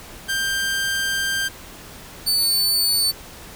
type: tone pair in turn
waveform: sawtooth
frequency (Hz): 1575 / 4499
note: G6 / C#8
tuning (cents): +8 / +25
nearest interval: octave + tritone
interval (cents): 1817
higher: second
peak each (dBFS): -17 / -14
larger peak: second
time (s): 0.28-1.49 / 2.26-3.12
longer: first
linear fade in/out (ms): 20
effects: pink hiss -40 dBFS RMS until 3.55 s